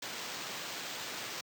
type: noise with sample-and-hold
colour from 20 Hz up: white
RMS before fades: -41 dBFS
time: 0.02-1.41 s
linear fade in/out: 5 ms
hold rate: 11025 Hz
effects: high-pass 150 Hz 12 dB/octave